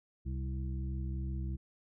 harmonic tone with a mistuned harmonic, 65.41 Hz, C2, in tune, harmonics 1 / 2 / 3 / 5, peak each -35 / -41 / -45 / -49 dBFS, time 0.25-1.57 s, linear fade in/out 20 ms, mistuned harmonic 1, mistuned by +65 cents, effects none

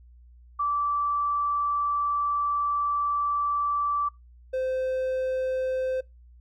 sine / triangle tone pair in turn, 1162 / 517.9 Hz, D6 / C5, -19 / -18 cents, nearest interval octave + major second, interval 1399 cents, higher first, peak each -23 dBFS, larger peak neither, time 0.59-4.09 / 4.53-6.01 s, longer first, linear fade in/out 10 ms, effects noise-tail reverb RT60 0.2 s tail -23 dB re dry + added 60 Hz sine -49 dBFS peak until 6.4 s

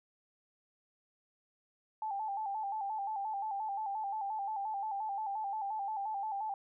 sine tone with vibrato, 830.6 Hz, G#5, in tune, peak -34 dBFS, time 2.02-6.54 s, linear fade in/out 2 ms, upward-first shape square, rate 5.7 Hz, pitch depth 80 cents each way, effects none

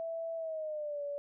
sine tone with pitch glide, 659.3 to 574 Hz, E5 to D5, 0 to -40 cents, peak -35 dBFS, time 0-1.18 s, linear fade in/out 0 ms, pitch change -240 cents, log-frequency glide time 0.36-1.03 s, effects none

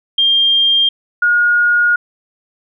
sine tone pair in turn, 3200 / 1435.8 Hz, G7 / F6, +35 / +48 cents, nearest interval octave + major second, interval 1387 cents, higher first, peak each -9 dBFS, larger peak neither, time 0.18-0.89 / 1.22-1.96 s, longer second, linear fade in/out 5 ms, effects none

